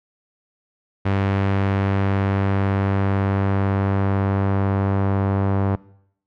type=tone with low-pass filter sweep; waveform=sawtooth; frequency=98 Hz; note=G2; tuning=in tune; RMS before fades=-20 dBFS; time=1.05-5.76 s; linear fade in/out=10 ms; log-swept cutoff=2300 to 1100 Hz; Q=0.98; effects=noise-tail reverb RT60 0.7 s tail -21 dB re dry